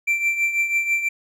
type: tone with tremolo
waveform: triangle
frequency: 2349 Hz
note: D7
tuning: in tune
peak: -14 dBFS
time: 0.07-1.09 s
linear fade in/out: 10 ms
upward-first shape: triangle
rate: 6.1 Hz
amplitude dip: 70%
effects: none